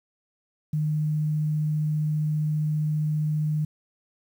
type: tone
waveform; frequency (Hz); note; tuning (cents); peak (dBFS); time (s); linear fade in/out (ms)
sine; 152.5; D#3; -34; -22; 0.73-3.65; 5
effects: 9-bit